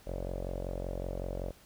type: tone with low-pass filter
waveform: sawtooth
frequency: 45.3 Hz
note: F#1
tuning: 36 cents flat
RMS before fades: -37 dBFS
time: 0.06-1.52 s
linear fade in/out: 20 ms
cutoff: 570 Hz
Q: 5.9
effects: pink hiss -59 dBFS RMS until 1.65 s